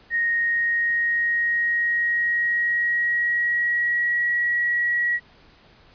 sine tone with pitch glide, 1864.7 to 1917.1 Hz, A#6 to A#6, 0 to +48 cents, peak -19 dBFS, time 0.1-5.2 s, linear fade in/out 50 ms, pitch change +48 cents, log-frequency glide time 0.33-4.32 s, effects pink hiss -53 dBFS RMS until 5.94 s + resampled to 11025 Hz

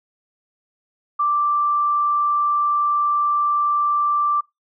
sine tone, 1174.7 Hz, D6, in tune, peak -16 dBFS, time 1.19-4.41 s, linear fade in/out 10 ms, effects noise-tail reverb RT60 0.2 s tail -25 dB re dry

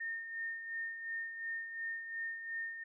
sine tone with tremolo, 1826 Hz, A#6, 36 cents flat, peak -36 dBFS, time 0-2.84 s, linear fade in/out 10 ms, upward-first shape sine, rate 2.8 Hz, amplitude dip 55%, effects none

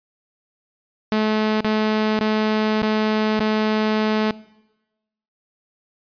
sawtooth tone with dropouts, 215.7 Hz, A3, 34 cents flat, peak -13 dBFS, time 1.12-4.31 s, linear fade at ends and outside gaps 0 ms, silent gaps 1.606-1.646 / 2.191-2.209 / 2.819-2.829 / 3.394-3.404 s, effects noise-tail reverb RT60 1.0 s tail -21 dB re dry + resampled to 11025 Hz

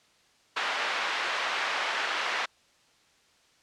white band-pass noise, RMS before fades -30 dBFS, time 0.56-2.46 s, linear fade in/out 10 ms, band 720 to 2300 Hz, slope 12 dB/octave, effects white hiss -63 dBFS RMS until 3.62 s + low-pass 6000 Hz 12 dB/octave

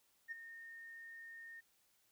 sine tone with ADSR envelope, 1834 Hz, A#6, 29 cents flat, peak -39 dBFS, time 0.28-1.61 s, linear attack 36 ms, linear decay 16 ms, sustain -11 dB, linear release 18 ms, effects tanh soft clip ceiling -36 dBFS + white hiss -75 dBFS RMS until 2.11 s

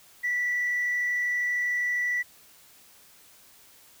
sine tone with frequency modulation, 1960 Hz, B6, 14 cents flat, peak -23 dBFS, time 0.23-2.23 s, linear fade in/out 20 ms, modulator 32.7 Hz, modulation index 0.44, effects tanh soft clip ceiling -21 dBFS + white hiss -55 dBFS RMS until 4 s

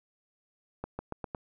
accelerating click train, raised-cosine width 1 ms, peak -21 dBFS, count 5, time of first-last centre 0.84-1.348 s, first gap 150 ms, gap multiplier 0.89, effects none

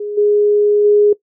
sine tone with level steps, 414.8 Hz, G#4, 2 cents flat, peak -20 / -9 / -7 dBFS, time 0-1.13 s, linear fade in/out 5 ms, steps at 0.17 / 0.84 s, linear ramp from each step 10 ms, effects noise-tail reverb RT60 0.1 s tail -19 dB re dry

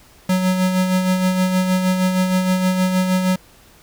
square tone with tremolo, 185 Hz, F#3, in tune, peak -14 dBFS, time 0.29-3.36 s, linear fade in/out 5 ms, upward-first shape sine, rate 6.4 Hz, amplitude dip 45%, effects pink hiss -49 dBFS RMS until 3.82 s

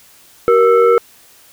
sine tone with frequency modulation, 471.1 Hz, A#4, 18 cents sharp, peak -7 dBFS, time 0.48-0.98 s, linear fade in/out 0 ms, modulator 853 Hz, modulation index 0.83, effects white hiss -46 dBFS RMS until 1.52 s

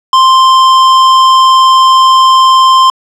square tone, 1046.5 Hz, C6, in tune, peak -3 dBFS, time 0.13-2.9 s, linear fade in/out 2 ms, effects low-pass 5000 Hz 12 dB/octave + 7-bit

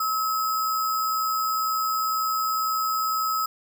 sine tone with sample-and-hold, 1289 Hz, E6, 39 cents flat, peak -22 dBFS, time 0-3.46 s, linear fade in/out 5 ms, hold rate 6300 Hz, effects none

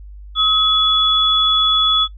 sine tone pair together, 1276 / 3407 Hz, D#6 / G#7, +43 / +44 cents, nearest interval octave + perfect fourth, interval 1701 cents, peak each -18 / -13 dBFS, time 0.35-2.08 s, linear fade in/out 50 ms, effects noise-tail reverb RT60 0.1 s tail -22 dB re dry + added 50 Hz sine -33 dBFS peak until 2.17 s

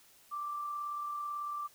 sine tone with amplitude modulation, 1174.7 Hz, D6, in tune, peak -34 dBFS, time 0.31-1.68 s, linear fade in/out 20 ms, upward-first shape sine, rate 38.1 Hz, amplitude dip 30%, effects white hiss -62 dBFS RMS until 1.74 s

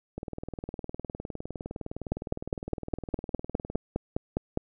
two click trains, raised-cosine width 2 ms, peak -13 / -22 dBFS, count 13 / 71, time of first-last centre 2.12-4.574 / 0.18-3.751 s, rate 4.89 / 19.6 Hz, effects none

